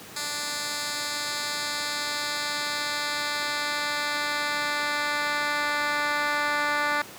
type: tone with band-pass filter sweep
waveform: 10% pulse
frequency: 293.7 Hz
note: D4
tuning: in tune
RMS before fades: -28 dBFS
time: 0.16-7.02 s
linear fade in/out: 5 ms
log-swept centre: 6300 to 1800 Hz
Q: 0.87
effects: pink hiss -43 dBFS RMS until 7.18 s + high-pass 150 Hz 12 dB/octave